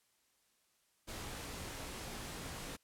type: noise with comb filter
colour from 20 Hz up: pink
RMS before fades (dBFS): -45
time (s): 1.07-2.77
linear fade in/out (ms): 20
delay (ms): 20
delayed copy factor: -0.55
effects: white hiss -75 dBFS RMS until 2.83 s + low-pass 12000 Hz 12 dB/octave